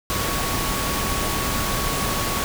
sine tone in noise, 1116 Hz, C#6, 11 cents sharp, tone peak -30 dBFS, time 0.1-2.44 s, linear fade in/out 0 ms, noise pink, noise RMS -24 dBFS, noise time 0.1-2.44 s, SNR -9 dB, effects none

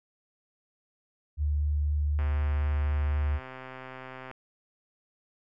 sine tone with vibrato, 73.9 Hz, D2, 11 cents sharp, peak -24 dBFS, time 1.37-3.4 s, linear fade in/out 50 ms, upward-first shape triangle, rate 4 Hz, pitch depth 10 cents each way
click train, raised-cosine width 0.5 ms, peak -27 dBFS, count 277, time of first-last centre 2.19-4.313 s, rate 130 Hz
effects none

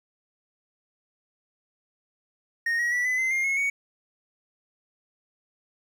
triangle tone with pitch steps, 1855 / 1904.9 / 1956.2 / 2009 / 2063 / 2119 / 2176 / 2234 Hz, A#6 / A#6 / B6 / B6 / C7 / C7 / C#7 / C#7, -9 / +37 / -17 / +29 / -25 / +21 / -33 / +13 cents, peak -21 dBFS, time 2.66-3.7 s, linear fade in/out 5 ms, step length 130 ms, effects 10-bit

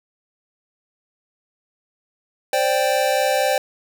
square chord, C suspended second, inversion none, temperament equal, 523.3 / 587.3 / 784 Hz, C5 / D5 / G5, 0 / 0 / 0 cents, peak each -22 dBFS, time 2.53-3.58 s, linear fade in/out 2 ms, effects none

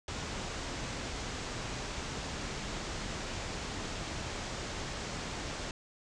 pink low-pass noise, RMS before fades -39 dBFS, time 0.08-5.71 s, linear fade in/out 2 ms, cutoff 7700 Hz, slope 48 dB/octave, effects none

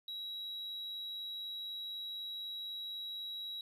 triangle tone, 3872 Hz, B7, 35 cents flat, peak -38 dBFS, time 0.08-3.61 s, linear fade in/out 2 ms, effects tanh soft clip ceiling -34 dBFS + resampled to 32000 Hz

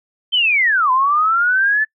sine linear two-way sweep, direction down then up, 3146 to 1001 to 1761 Hz, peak -12 dBFS, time 0.32-1.85 s, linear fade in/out 20 ms, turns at 0.91 s, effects noise-tail reverb RT60 0.1 s tail -23 dB re dry

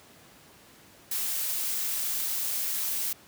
blue noise, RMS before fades -30 dBFS, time 1.11-3.13 s, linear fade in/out 5 ms, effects pink hiss -54 dBFS RMS until 3.27 s + high-pass 100 Hz 12 dB/octave

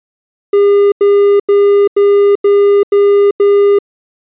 triangle tone bursts, 404.3 Hz, G#4, 46 cents flat, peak -3 dBFS, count 7, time 0.53-3.788 s, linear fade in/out 5 ms, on 390 ms, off 88 ms, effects resampled to 8000 Hz

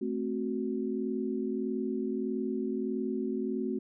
sine chord, F# diminished, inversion first, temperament equal, 220 / 261.6 / 370 Hz, A3 / C4 / F#4, 0 / 0 / 0 cents, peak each -34 dBFS, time 0.01-3.79 s, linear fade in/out 10 ms, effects none

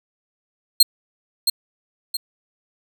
sawtooth tone with echo, 4213 Hz, C8, 11 cents sharp, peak -5 dBFS, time 0.8-0.83 s, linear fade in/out 5 ms, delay 670 ms, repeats 2, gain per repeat -7 dB, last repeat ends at 2.17 s, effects none

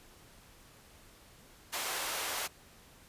pink high-pass noise, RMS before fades -36 dBFS, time 1.72-2.48 s, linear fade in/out 20 ms, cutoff 700 Hz, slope 12 dB/octave, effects pink hiss -58 dBFS RMS until 3.08 s + resampled to 32000 Hz

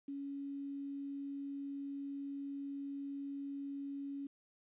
sine tone with quantisation, 279.5 Hz, C#4, 14 cents sharp, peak -40 dBFS, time 0.08-4.27 s, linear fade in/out 5 ms, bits 11, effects resampled to 8000 Hz

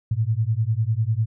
sine beating tone pair, 106.3 / 116.3 Hz, G#2 / A#2, +41 / -4 cents, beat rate 10 Hz, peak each -22 / -22 dBFS, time 0.11-1.26 s, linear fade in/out 5 ms, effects none

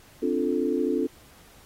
sine chord, D minor seventh, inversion third, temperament equal, 261.6 / 293.7 / 349.2 / 440 Hz, C4 / D4 / F4 / A4, 0 / 0 / 0 / 0 cents, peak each -28 dBFS, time 0.22-1.07 s, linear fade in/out 10 ms, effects pink hiss -54 dBFS RMS until 1.65 s + AAC 48 kbps

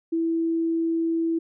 sine tone, 329.6 Hz, E4, in tune, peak -21 dBFS, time 0.12-1.39 s, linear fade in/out 10 ms, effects none

